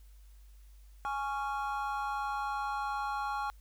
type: chord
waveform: triangle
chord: Db major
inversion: second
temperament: just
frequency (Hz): 831.5 / 1108.7 / 1385.9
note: Ab5 / Db6 / F6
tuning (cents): +2 / 0 / -14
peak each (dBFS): -33 / -36 / -37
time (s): 1.05-3.5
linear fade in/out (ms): 0
effects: added 50 Hz sine -52 dBFS peak until 3.6 s + white hiss -69 dBFS RMS until 3.6 s